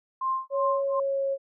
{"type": "tone with tremolo", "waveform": "sine", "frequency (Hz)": 1053, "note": "C6", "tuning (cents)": 11, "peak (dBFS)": -23, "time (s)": [0.21, 1], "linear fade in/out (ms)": 5, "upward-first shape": "sine", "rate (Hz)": 2.7, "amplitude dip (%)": 100}
{"type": "tone with pitch glide", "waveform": "sine", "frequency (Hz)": [554.4, 546.8], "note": ["C#5", "C#5"], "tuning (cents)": [0, -24], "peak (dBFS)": -24, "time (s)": [0.5, 1.38], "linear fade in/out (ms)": 50, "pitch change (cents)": -24, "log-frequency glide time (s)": [0.73, 1.26]}
{"effects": []}